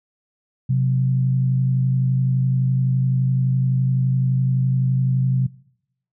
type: tone pair together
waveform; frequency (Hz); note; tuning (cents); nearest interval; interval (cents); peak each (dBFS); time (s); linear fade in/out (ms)
sine; 130 / 181.79; C3 / F#3; -11 / -30; tritone; 581; -16 / -25; 0.69-5.47; 10
effects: noise-tail reverb RT60 0.8 s tail -23 dB re dry